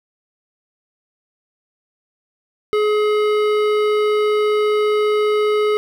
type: tone with hard clipping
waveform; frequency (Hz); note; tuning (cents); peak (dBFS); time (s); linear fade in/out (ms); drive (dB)
triangle; 422.6; G#4; +30; -16; 2.73-5.77; 0; 18
effects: none